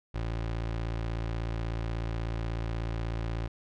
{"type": "tone", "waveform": "25% pulse", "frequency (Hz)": 56.4, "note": "A1", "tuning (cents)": 44, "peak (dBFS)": -27, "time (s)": [0.14, 3.48], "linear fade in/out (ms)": 10, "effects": ["low-pass 4000 Hz 12 dB/octave"]}